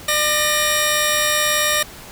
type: tone pair together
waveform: 10% pulse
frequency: 599.8 / 1878 Hz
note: D5 / A#6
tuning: +36 / +12 cents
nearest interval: octave + minor sixth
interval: 1976 cents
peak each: -10 dBFS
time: 0.08-1.83 s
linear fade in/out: 5 ms
effects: pink hiss -38 dBFS RMS until 2.11 s